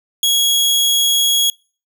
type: tone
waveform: sawtooth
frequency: 3322 Hz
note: G#7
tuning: in tune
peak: -9 dBFS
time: 0.23-1.5 s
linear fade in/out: 2 ms
effects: noise-tail reverb RT60 0.4 s tail -26 dB re dry